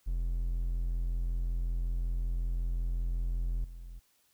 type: tone with level steps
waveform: triangle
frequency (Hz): 42.69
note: F1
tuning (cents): -39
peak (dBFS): -27 / -40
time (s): 0.06-4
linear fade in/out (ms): 20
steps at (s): 3.64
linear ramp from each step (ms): 5
effects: white hiss -70 dBFS RMS until 4.33 s